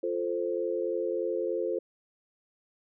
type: chord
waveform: sine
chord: F major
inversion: none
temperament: equal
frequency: 349.2 / 440 / 523.3 Hz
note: F4 / A4 / C5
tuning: 0 / 0 / 0 cents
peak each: -32 dBFS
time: 0.03-1.79 s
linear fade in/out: 5 ms
effects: none